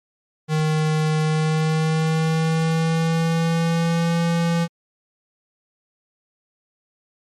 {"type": "tone with pitch glide", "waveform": "square", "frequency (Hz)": [155.56, 168.66], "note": ["D#3", "E3"], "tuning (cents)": [0, 40], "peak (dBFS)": -18, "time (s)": [0.48, 4.68], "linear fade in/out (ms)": 50, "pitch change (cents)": 140, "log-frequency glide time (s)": [1.21, 4.22], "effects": ["low-pass 8000 Hz 12 dB/octave", "MP3 64 kbps"]}